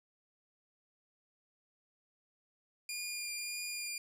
15% pulse tone with vibrato, 2415 Hz, D7, 48 cents sharp, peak -31 dBFS, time 2.89-3.98 s, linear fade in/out 2 ms, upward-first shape triangle, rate 1.7 Hz, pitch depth 12 cents each way, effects none

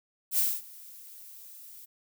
violet noise with ADSR envelope, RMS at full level -24 dBFS, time 0.31-1.86 s, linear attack 72 ms, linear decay 230 ms, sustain -24 dB, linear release 18 ms, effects none

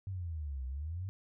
sine exponential two-way sweep, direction down then up, 99 to 63 to 99 Hz, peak -36 dBFS, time 0.07-1.09 s, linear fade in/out 0 ms, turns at 0.66 s, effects none

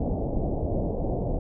pink low-pass noise, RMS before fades -27 dBFS, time 0-1.39 s, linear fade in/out 5 ms, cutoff 730 Hz, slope 48 dB/octave, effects none

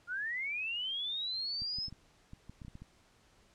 sine linear sweep, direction up, 1381 to 5274 Hz, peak -34 dBFS, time 0.07-1.9 s, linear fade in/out 50 ms
clicks, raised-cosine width 5 ms, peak -35 dBFS, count 11, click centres 1.62 / 1.786 / 1.883 / 1.926 / 2.334 / 2.496 / 2.618 / 2.649 / 2.682 / 2.754 / 2.82 s
effects pink hiss -66 dBFS RMS until 3.54 s + low-pass 8000 Hz 12 dB/octave

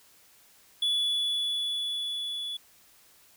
triangle tone with level ramp, 3425 Hz, A7, 47 cents flat, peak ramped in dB -22 to -31 dBFS, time 0.82-2.57 s, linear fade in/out 5 ms, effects white hiss -59 dBFS RMS until 3.36 s

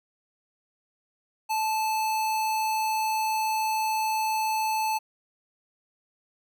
square tone, 873 Hz, A5, 14 cents flat, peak -25 dBFS, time 1.49-4.99 s, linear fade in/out 20 ms, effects none

